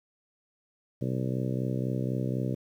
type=harmonic tone; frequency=64 Hz; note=C2; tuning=38 cents flat; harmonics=2 / 3 / 4 / 5 / 6 / 7 / 8 / 9; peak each=-30 / -34 / -36 / -38 / -40 / -41 / -42 / -43 dBFS; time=1.01-2.55 s; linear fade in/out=10 ms; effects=10-bit